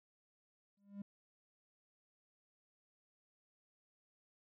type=tone with exponential growth; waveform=triangle; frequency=200.8 Hz; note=G3; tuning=42 cents sharp; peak=-38 dBFS; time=0.77-1.02 s; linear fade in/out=5 ms; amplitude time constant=53 ms; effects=tanh soft clip ceiling -34 dBFS